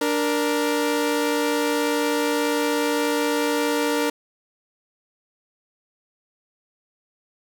sawtooth tone pair together, 293.7 / 468.9 Hz, D4 / A#4, 0 / +10 cents, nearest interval minor sixth, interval 810 cents, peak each -19 dBFS, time 0.01-4.1 s, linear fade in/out 5 ms, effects none

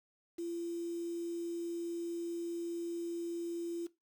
sine tone with quantisation, 340.6 Hz, F4, 43 cents flat, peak -36 dBFS, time 0.38-3.87 s, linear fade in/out 10 ms, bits 9, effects noise-tail reverb RT60 0.2 s tail -17 dB re dry

